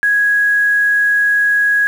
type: tone with quantisation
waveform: sine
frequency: 1661.2 Hz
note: G#6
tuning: in tune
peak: -10 dBFS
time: 0.03-1.87 s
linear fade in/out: 0 ms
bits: 6
effects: none